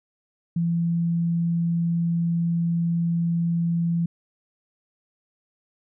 sine tone, 169 Hz, E3, 43 cents sharp, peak -20 dBFS, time 0.56-4.06 s, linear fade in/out 5 ms, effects none

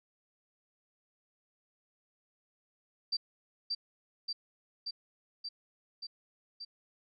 sine tone with echo, 4678 Hz, D8, 8 cents flat, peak -29 dBFS, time 3.12-3.17 s, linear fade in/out 10 ms, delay 580 ms, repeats 6, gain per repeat -2 dB, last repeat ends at 6.65 s, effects none

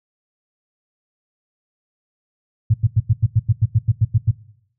sine tone bursts, 110 Hz, A2, in tune, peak -10 dBFS, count 13, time 2.7-4.313 s, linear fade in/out 10 ms, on 41 ms, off 90 ms, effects noise-tail reverb RT60 0.7 s tail -19 dB re dry

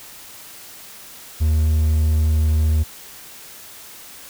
triangle tone, 77.78 Hz, D#2, in tune, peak -12 dBFS, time 1.4-2.84 s, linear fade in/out 20 ms, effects white hiss -40 dBFS RMS until 4.29 s

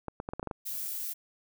clicks, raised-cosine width 1 ms, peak -21 dBFS, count 8, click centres 0.083 / 0.201 / 0.289 / 0.335 / 0.396 / 0.429 / 0.473 / 0.512 s
violet noise, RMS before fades -36 dBFS, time 0.65-1.14 s, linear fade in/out 20 ms
effects none

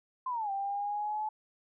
sine linear two-way sweep, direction down then up, 1046.5 to 782 to 863 Hz, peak -31 dBFS, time 0.26-1.29 s, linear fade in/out 5 ms, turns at 0.51 s, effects none

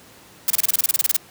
blue noise bursts, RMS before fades -17 dBFS, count 14, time 0.48-1.166 s, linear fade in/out 2 ms, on 23 ms, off 28 ms, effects pink hiss -47 dBFS RMS until 1.3 s + high-pass 100 Hz 12 dB/octave

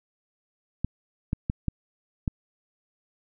clicks, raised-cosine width 5 ms, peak -13 dBFS, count 5, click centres 0.846 / 1.331 / 1.499 / 1.683 / 2.278 s, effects none

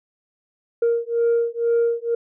sine beating tone pair, 466.2 / 468.3 Hz, A#4 / A#4, 0 / +8 cents, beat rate 2.1 Hz, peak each -19 dBFS, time 0.82-2.15 s, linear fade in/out 5 ms, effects tanh soft clip ceiling -13 dBFS

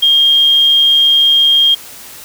sine tone, 3223 Hz, G7, 47 cents sharp, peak -6 dBFS, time 0.02-1.75 s, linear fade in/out 10 ms, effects white hiss -33 dBFS RMS until 2.24 s

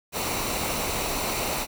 pink noise with comb filter, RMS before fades -28 dBFS, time 0.12-1.67 s, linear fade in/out 50 ms, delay 0.6 ms, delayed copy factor -0.5, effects none

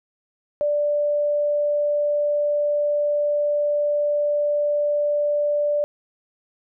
sine tone, 587.3 Hz, D5, in tune, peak -18 dBFS, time 0.61-5.84 s, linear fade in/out 0 ms, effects none

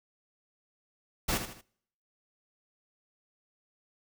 pink noise with echo, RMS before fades -29 dBFS, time 1.28-1.38 s, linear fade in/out 10 ms, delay 78 ms, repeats 3, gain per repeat -8 dB, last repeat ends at 1.614 s, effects noise-tail reverb RT60 0.7 s tail -26 dB re dry

